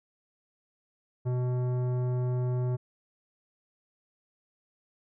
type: tone with tanh clipping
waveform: sine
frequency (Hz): 124.9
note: B2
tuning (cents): +20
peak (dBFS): -28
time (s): 1.25-2.77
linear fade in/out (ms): 20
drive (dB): 14
effects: none